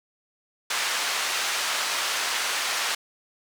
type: band-pass noise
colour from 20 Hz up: pink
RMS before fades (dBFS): -27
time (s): 0.7-2.95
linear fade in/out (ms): 5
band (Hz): 1100 to 7700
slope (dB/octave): 12
effects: none